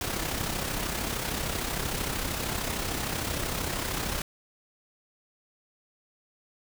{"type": "noise with amplitude modulation", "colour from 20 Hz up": "pink", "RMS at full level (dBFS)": -29, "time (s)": [0.01, 4.22], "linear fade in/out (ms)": 2, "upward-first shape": "sine", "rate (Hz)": 33.1, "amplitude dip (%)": 50, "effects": []}